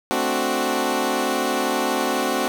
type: chord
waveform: 15% pulse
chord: D dominant seventh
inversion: second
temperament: equal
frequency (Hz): 220 / 261.6 / 293.7 / 370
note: A3 / C4 / D4 / F#4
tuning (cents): 0 / 0 / 0 / 0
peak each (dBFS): -22 / -18 / -22 / -18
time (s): 0.11-2.48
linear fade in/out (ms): 0
effects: none